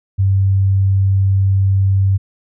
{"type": "tone", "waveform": "sine", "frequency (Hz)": 97, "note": "G2", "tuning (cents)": -18, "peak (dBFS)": -10, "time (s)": [0.18, 2.18], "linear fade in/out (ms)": 20, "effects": []}